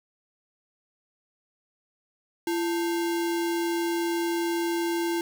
sine tone with sample-and-hold, 338.9 Hz, E4, 48 cents sharp, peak -24 dBFS, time 2.47-5.21 s, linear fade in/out 2 ms, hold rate 1225 Hz, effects none

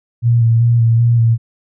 sine tone with vibrato, 116.54 Hz, A#2, in tune, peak -8 dBFS, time 0.22-1.38 s, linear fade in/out 50 ms, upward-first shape square, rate 2.6 Hz, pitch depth 24 cents each way, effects none

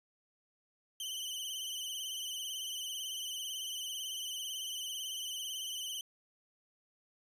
sawtooth tone with vibrato, 3043 Hz, F#7, 48 cents sharp, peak -35 dBFS, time 1-6.01 s, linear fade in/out 2 ms, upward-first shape sine, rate 18 Hz, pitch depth 63 cents each way, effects resampled to 32000 Hz

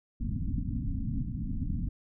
pink low-pass noise, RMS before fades -32 dBFS, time 0.2-1.89 s, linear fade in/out 10 ms, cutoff 280 Hz, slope 96 dB/octave, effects none

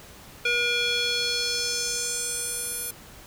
square tone with band-pass filter sweep, 480 Hz, B4, 49 cents flat, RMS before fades -27 dBFS, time 0.45-2.91 s, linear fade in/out 5 ms, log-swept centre 2500 to 12000 Hz, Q 2.3, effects pink hiss -47 dBFS RMS until 3.26 s

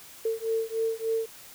sine beating tone pair, 448 / 451.4 Hz, A4 / A4, +31 / +44 cents, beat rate 3.4 Hz, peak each -29 dBFS, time 0.25-1.26 s, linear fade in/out 5 ms, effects white hiss -48 dBFS RMS until 1.54 s

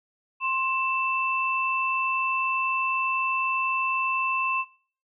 sine tone pair together, 1054 / 2656 Hz, C6 / E7, +12 / +12 cents, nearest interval octave + major third, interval 1600 cents, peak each -26 dBFS, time 0.4-4.65 s, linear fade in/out 50 ms, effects noise-tail reverb RT60 0.5 s tail -20 dB re dry

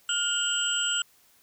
sine tone cluster, 1418 / 2842 / 3115 / 7770 Hz, F6 / F7 / G7 / B8, +26 / +30 / -12 / -29 cents, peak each -30 dBFS, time 0.09-1.02 s, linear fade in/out 2 ms, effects white hiss -61 dBFS RMS until 1.42 s

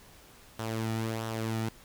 sawtooth tone with flanger, 112 Hz, A2, 31 cents sharp, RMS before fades -33 dBFS, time 0.59-1.69 s, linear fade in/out 5 ms, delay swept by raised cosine 0.42 to 1.92 ms, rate 1.5 Hz, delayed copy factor -0.5, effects pink hiss -55 dBFS RMS until 1.84 s

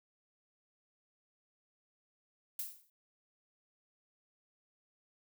violet noise with exponential decay, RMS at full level -36 dBFS, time 2.59-2.9 s, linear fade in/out 2 ms, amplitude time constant 66 ms, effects none

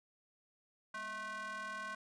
square ring-modulated tone, 220 Hz, A3, in tune, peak -39 dBFS, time 0.94-1.95 s, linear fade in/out 5 ms, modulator 1300 Hz, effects resampled to 22050 Hz + 13-bit

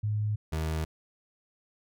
sine / 30% pulse tone pair in turn, 105.8 / 79.11 Hz, G#2 / D#2, +33 / +29 cents, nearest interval perfect fourth, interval 504 cents, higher first, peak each -26 dBFS, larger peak neither, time 0.03-0.36 / 0.52-0.85 s, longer neither, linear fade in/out 10 ms, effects none

